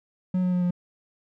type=tone with pitch steps; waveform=triangle; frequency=183.4 / 181.4 / 179.42 / 177.46 Hz; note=F#3 / F#3 / F3 / F3; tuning=-15 / -34 / +47 / +28 cents; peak=-19 dBFS; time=0.34-0.708 s; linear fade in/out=5 ms; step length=92 ms; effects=none